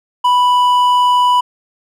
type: tone with hard clipping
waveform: triangle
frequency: 987.8 Hz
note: B5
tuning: in tune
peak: -10 dBFS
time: 0.24-1.41 s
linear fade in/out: 10 ms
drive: 9 dB
effects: none